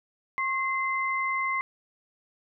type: tone pair together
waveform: sine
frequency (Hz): 1078.6 / 2067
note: C#6 / C7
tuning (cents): -48 / -22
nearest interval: major seventh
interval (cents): 1126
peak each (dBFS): -28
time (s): 0.38-1.61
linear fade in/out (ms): 0
effects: none